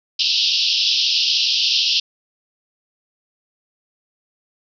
white band-pass noise, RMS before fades -18 dBFS, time 0.19-2 s, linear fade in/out 5 ms, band 2700 to 5400 Hz, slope 96 dB/octave, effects none

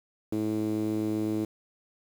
sawtooth tone with band-pass filter, 107.9 Hz, A2, 33 cents flat, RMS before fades -29 dBFS, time 0.32-1.45 s, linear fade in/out 5 ms, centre 320 Hz, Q 3.2, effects 8-bit

